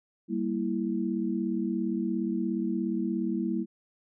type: chord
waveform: sine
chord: E diminished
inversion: first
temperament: equal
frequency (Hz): 196 / 233.1 / 329.6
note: G3 / Bb3 / E4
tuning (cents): 0 / 0 / 0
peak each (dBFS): -31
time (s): 0.28-3.66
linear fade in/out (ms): 50
effects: none